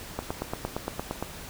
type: click train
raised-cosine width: 1 ms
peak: -15 dBFS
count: 10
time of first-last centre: 0.19-1.226 s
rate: 8.69 Hz
effects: pink hiss -42 dBFS RMS until 1.49 s